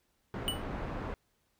pink low-pass noise, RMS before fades -38 dBFS, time 0.34-1.14 s, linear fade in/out 0 ms, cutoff 1400 Hz, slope 12 dB/octave
square tone with exponential decay, 2961 Hz, F#7, 1 cent sharp, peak -27 dBFS, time 0.48-0.63 s, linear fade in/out 0 ms, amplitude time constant 32 ms
effects pink hiss -75 dBFS RMS until 1.59 s

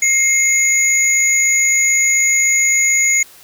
sine tone pair together, 2135 / 6778 Hz, C7 / G#8, +34 / +34 cents, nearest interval octave + minor sixth, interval 2000 cents, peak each -12 dBFS, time 0.02-3.23 s, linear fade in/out 5 ms, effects tanh soft clip ceiling -7 dBFS + white hiss -43 dBFS RMS until 3.43 s

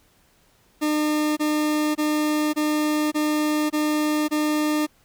40% pulse tone bursts, 302.8 Hz, D#4, 47 cents flat, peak -19 dBFS, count 7, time 0.81-4.868 s, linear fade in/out 20 ms, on 560 ms, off 23 ms, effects pink hiss -60 dBFS RMS until 5.04 s

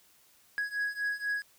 triangle beating tone pair, 1661.2 / 1665.3 Hz, G#6 / G#6, 0 / +4 cents, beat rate 4.1 Hz, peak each -33 / -31 dBFS, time 0.58-1.42 s, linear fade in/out 0 ms, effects white hiss -63 dBFS RMS until 1.58 s

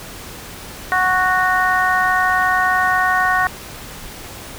harmonic tone, 369.3 Hz, F#4, 3 cents flat, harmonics 2 / 3 / 4 / 5, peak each -19 / -19 / -19 / -19 dBFS, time 0.92-3.47 s, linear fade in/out 0 ms, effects pink hiss -34 dBFS RMS until 4.58 s

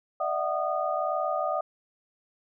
sine tone cluster, 597 / 659 / 746 / 1229 Hz, D5 / E5 / F#5 / D#6, +28 / -1 / +14 / -22 cents, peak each -31 dBFS, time 0.2-1.61 s, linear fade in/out 5 ms, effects none

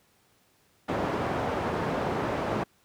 white low-pass noise, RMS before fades -29 dBFS, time 0.88-2.64 s, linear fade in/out 10 ms, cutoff 810 Hz, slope 12 dB/octave, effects pink hiss -65 dBFS RMS until 2.84 s + high-pass 80 Hz 12 dB/octave

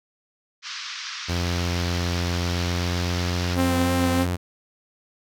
white band-pass noise, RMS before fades -34 dBFS, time 0.62-3.58 s, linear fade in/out 50 ms, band 1100 to 5800 Hz, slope 48 dB/octave
sawtooth tone with pitch glide, 87.31 to 88.89 Hz, F2 to F2, 0 to +31 cents, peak -19 dBFS, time 1.28-4.37 s, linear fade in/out 20 ms, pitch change +31 cents, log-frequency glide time 2.35-3.85 s
sawtooth tone with vibrato, 261.6 Hz, C4, in tune, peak -17 dBFS, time 3.55-4.27 s, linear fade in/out 50 ms, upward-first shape sine, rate 3.2 Hz, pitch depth 14 cents each way
effects none

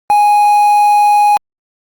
triangle tone with quantisation, 829 Hz, G#5, 3 cents flat, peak -4 dBFS, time 0.1-1.37 s, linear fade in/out 0 ms, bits 5, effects Opus 32 kbps

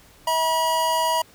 square tone pair together, 645 / 964 Hz, E5 / B5, -38 / -42 cents, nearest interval perfect fifth, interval 696 cents, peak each -26 / -21 dBFS, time 0.27-1.22 s, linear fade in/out 5 ms, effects pink hiss -52 dBFS RMS until 1.34 s

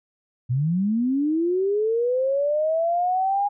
sine linear sweep, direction up, 116.9 to 821 Hz, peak -19 dBFS, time 0.49-3.49 s, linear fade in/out 20 ms, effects none

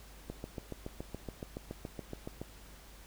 click train, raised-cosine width 2 ms, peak -26 dBFS, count 16, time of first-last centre 0.3-2.416 s, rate 7.09 Hz, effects added 50 Hz sine -54 dBFS peak until 3.06 s + pink hiss -56 dBFS RMS until 3.06 s

